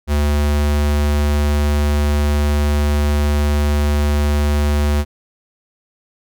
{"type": "tone", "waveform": "square", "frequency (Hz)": 73.42, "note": "D2", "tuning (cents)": 0, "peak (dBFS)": -14, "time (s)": [0.07, 5.05], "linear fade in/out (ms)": 50, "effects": []}